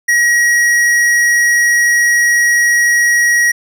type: tone with hard clipping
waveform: triangle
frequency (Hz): 1903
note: A#6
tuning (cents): +35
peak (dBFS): -10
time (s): 0.08-3.52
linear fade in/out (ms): 10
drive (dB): 15
effects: none